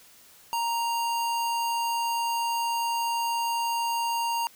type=tone; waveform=square; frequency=932.3 Hz; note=A#5; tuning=in tune; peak=-26 dBFS; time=0.53-4.47 s; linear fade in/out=0 ms; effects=white hiss -54 dBFS RMS until 4.55 s